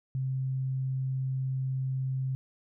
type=tone; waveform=sine; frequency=131.8 Hz; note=C3; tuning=13 cents sharp; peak=-28 dBFS; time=0.15-2.35 s; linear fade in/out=0 ms; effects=none